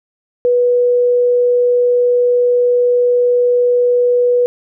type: tone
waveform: sine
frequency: 489.2 Hz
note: B4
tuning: 16 cents flat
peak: -9 dBFS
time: 0.45-4.46 s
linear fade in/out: 0 ms
effects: none